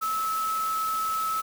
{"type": "tone in noise", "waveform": "sine", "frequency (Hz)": 1300, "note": "E6", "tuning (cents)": -24, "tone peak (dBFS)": -25, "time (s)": [0.01, 1.42], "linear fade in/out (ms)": 20, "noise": "white", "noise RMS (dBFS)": -38, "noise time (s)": [0.01, 1.42], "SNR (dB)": 10, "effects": []}